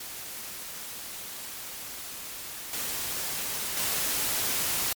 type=noise with level steps; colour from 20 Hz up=white; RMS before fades=-39 / -32 / -28 dBFS; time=0-4.93 s; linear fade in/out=5 ms; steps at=2.73 / 3.77 s; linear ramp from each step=2 ms; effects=MP3 96 kbps